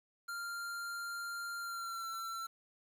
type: tone with pitch glide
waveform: square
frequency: 1392 to 1348.5 Hz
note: F6 to E6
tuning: -6 to +39 cents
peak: -40 dBFS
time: 0.28-2.47 s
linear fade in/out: 10 ms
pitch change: -55 cents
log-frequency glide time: 1.59-2.09 s
effects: 11-bit